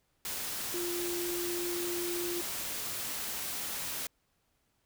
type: tone in noise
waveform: sine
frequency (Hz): 349.2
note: F4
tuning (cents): 0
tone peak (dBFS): -34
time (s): 0.74-2.41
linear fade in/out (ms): 2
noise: white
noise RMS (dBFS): -37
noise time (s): 0.25-4.07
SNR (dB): 0
effects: pink hiss -75 dBFS RMS until 4.85 s